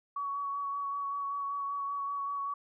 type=tone with vibrato; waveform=sine; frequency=1125 Hz; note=C#6; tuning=25 cents sharp; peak=-32 dBFS; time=0.16-2.54 s; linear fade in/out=5 ms; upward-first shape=sine; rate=5.2 Hz; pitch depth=17 cents each way; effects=none